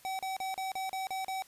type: tone bursts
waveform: square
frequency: 763 Hz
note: G5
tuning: 47 cents flat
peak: -34 dBFS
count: 8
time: 0.05-1.422 s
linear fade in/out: 0 ms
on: 140 ms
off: 36 ms
effects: white hiss -59 dBFS RMS until 1.47 s + resampled to 32000 Hz